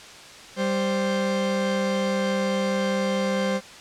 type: tone pair together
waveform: 40% pulse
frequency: 196.02 / 523.3 Hz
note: G3 / C5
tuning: 0 / 0 cents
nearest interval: octave + perfect fourth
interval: 1700 cents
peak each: -24 dBFS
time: 0.56-3.61 s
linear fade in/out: 50 ms
effects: white hiss -43 dBFS RMS until 3.8 s + low-pass 6000 Hz 12 dB/octave